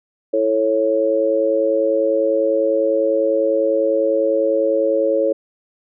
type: chord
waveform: sine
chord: A major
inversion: second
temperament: just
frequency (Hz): 330 / 440 / 550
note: E4 / A4 / C#5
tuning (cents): +2 / 0 / -14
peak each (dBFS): -22 / -20 / -16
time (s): 0.33-5.33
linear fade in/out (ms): 10
effects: none